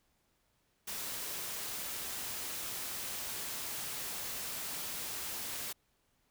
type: noise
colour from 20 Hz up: white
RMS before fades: -40 dBFS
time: 0.87-5.73 s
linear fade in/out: 10 ms
effects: pink hiss -75 dBFS RMS until 6.3 s